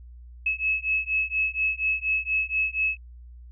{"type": "beating tone pair", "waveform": "sine", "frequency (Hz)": [2583, 2587.2], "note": ["E7", "E7"], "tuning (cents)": [-36, -33], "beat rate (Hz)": 4.2, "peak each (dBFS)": -26, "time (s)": [0.46, 2.97], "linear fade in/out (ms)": 5, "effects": ["added 60 Hz sine -42 dBFS peak until 3.51 s"]}